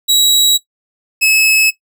sawtooth tone pair in turn, 3876 / 2587 Hz, B7 / E7, -33 / -33 cents, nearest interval perfect fifth, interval 700 cents, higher first, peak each -5 dBFS, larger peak neither, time 0.08-0.58 / 1.21-1.71 s, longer neither, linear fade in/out 20 ms, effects noise-tail reverb RT60 0.1 s tail -17 dB re dry

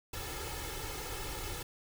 pink noise with comb filter, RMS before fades -40 dBFS, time 0.13-1.63 s, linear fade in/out 5 ms, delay 2.3 ms, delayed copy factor +0.8, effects none

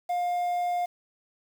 triangle tone with quantisation, 708 Hz, F5, 23 cents sharp, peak -23 dBFS, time 0.09-0.86 s, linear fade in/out 10 ms, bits 8, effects none

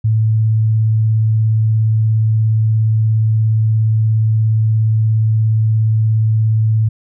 sine tone with vibrato, 110 Hz, A2, in tune, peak -10 dBFS, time 0.04-6.89 s, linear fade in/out 10 ms, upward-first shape triangle, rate 17 Hz, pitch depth 15 cents each way, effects none

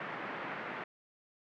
white band-pass noise, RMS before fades -41 dBFS, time 0-0.84 s, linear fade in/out 5 ms, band 140 to 2000 Hz, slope 24 dB/octave, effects none

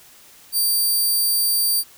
5% pulse tone, 4660 Hz, D8, 14 cents flat, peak -10 dBFS, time 0.52-1.84 s, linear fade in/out 50 ms, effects white hiss -48 dBFS RMS until 1.97 s

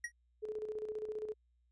square tone with exponential decay, 1899 Hz, A#6, 32 cents sharp, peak -34 dBFS, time 0.04-0.12 s, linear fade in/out 5 ms, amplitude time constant 17 ms
sine tone with tremolo, 429 Hz, A4, 44 cents flat, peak -36 dBFS, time 0.42-1.34 s, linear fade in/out 20 ms, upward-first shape square, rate 15 Hz, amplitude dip 55%
effects added 60 Hz sine -70 dBFS peak until 1.71 s + resampled to 22050 Hz

